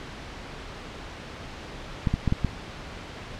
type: clicks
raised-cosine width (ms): 5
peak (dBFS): -10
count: 5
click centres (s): 2.072 / 2.14 / 2.277 / 2.324 / 2.447
effects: pink hiss -39 dBFS RMS until 3.39 s + low-pass 4000 Hz 12 dB/octave